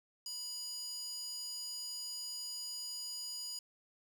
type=tone with high-pass filter; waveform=square; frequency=981 Hz; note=B5; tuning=12 cents flat; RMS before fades=-43 dBFS; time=0.26-3.59 s; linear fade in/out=2 ms; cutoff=5500 Hz; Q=9.4; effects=11-bit